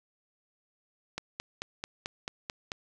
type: click train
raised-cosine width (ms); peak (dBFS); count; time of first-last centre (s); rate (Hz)
0.2; -17; 8; 1.18-2.718; 4.55
effects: none